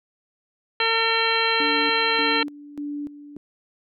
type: harmonic tone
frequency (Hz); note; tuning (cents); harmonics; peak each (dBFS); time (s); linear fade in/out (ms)
453; A#4; -50; 1 / 2 / 3 / 4 / 5 / 6 / 7 / 9; -27 / -27 / -27 / -27 / -27 / -27 / -27 / -27; 0.8-2.43; 2
type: tone with tremolo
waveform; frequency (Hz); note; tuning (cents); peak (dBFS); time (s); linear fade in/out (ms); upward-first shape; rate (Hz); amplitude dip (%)
sine; 291; D4; -16; -27; 1.6-3.37; 2; square; 1.7; 75
effects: none